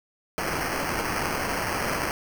violet noise with sample-and-hold, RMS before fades -28 dBFS, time 0.38-2.11 s, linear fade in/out 0 ms, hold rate 3675 Hz, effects none

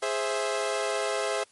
sawtooth chord, Ab augmented, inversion none, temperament equal with one note detuned, 415.3 / 525.4 / 659.3 Hz, Ab4 / C5 / E5, 0 / +7 / 0 cents, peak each -27 dBFS, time 0.02-1.44 s, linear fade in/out 10 ms, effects white hiss -60 dBFS RMS until 1.51 s + MP3 48 kbps

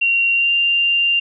sine tone with pitch glide, 2754 to 2786 Hz, F7 to F7, -25 to -5 cents, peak -13 dBFS, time 0.01-1.2 s, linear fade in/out 10 ms, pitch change +20 cents, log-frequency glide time 0.33-0.51 s, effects none

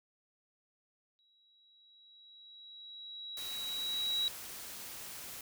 sine tone with exponential growth, 3877 Hz, B7, 33 cents flat, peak -29 dBFS, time 1.19-4.28 s, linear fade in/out 0 ms, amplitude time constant 670 ms
white noise, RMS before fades -46 dBFS, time 3.37-5.41 s, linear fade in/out 2 ms
effects none

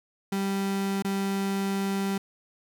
35% pulse tone with dropouts, 196 Hz, G3, in tune, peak -24 dBFS, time 0.32-2.18 s, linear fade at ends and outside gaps 5 ms, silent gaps 1.024-1.046 s, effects none

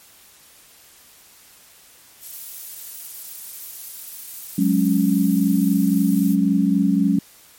violet noise, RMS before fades -33 dBFS, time 2.2-6.37 s, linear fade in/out 50 ms
sine chord, F# suspended second, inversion none, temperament equal with one note detuned, 183.93 / 207.7 / 277.2 Hz, F#3 / G#3 / C#4, -10 / 0 / 0 cents, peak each -19 dBFS, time 4.58-7.19 s, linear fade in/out 5 ms
effects white hiss -49 dBFS RMS until 7.58 s + MP3 64 kbps

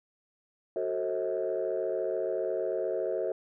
sine chord, F# diminished seventh, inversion none, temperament just, 370 / 444 / 532.8 / 639.4 Hz, F#4 / A4 / C5 / Eb5, 0 / +16 / +31 / +47 cents, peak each -33 dBFS, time 0.76-3.32 s, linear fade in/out 2 ms, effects tanh soft clip ceiling -21 dBFS

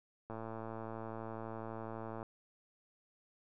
click train, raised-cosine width 1 ms, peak -30 dBFS, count 217, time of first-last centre 0.3-2.229 s, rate 112 Hz, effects none

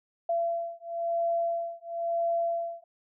sine beating tone pair, 677 / 677.99 Hz, E5 / E5, +46 / +49 cents, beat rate 0.99 Hz, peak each -30 / -30 dBFS, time 0.29-2.84 s, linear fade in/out 5 ms, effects none

